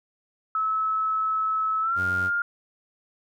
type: tone with pitch glide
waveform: sine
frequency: 1298 to 1407.3 Hz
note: E6 to F6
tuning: -27 to +13 cents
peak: -22 dBFS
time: 0.55-2.42 s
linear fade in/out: 2 ms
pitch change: +140 cents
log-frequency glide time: 1.81-2 s
type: tone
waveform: sawtooth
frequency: 91.9 Hz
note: F#2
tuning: 11 cents flat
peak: -29 dBFS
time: 1.95-2.31 s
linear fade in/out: 50 ms
effects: none